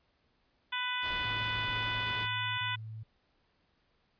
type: harmonic tone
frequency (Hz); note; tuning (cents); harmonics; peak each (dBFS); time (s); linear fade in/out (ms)
497.3; B4; +12; 2 / 3 / 4 / 5 / 6 / 7; -38 / -38 / -39 / -40 / -40 / -39; 0.72-2.76; 10
type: noise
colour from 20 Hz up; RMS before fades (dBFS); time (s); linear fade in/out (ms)
pink; -43; 1.01-2.28; 50
type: tone bursts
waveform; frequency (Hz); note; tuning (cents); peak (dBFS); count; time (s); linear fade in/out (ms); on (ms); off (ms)
sine; 110; A2; 0; -40; 4; 1.24-3.035; 10; 430; 25
effects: pink hiss -73 dBFS RMS until 4.19 s + resampled to 11025 Hz